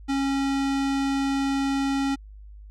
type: tone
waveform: square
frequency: 274.1 Hz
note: C#4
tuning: 19 cents flat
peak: -23 dBFS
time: 0.08-2.16 s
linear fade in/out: 20 ms
effects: added 51 Hz sine -41 dBFS peak until 2.7 s + low-pass 7000 Hz 12 dB/octave